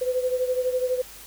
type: beating tone pair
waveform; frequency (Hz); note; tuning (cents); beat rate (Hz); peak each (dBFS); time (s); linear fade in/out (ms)
sine; 503 / 515; B4 / C5; +32 / -28; 12; -23 / -28; 0.01-1.02; 10
effects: added 50 Hz sine -53 dBFS peak until 1.26 s + white hiss -44 dBFS RMS until 1.26 s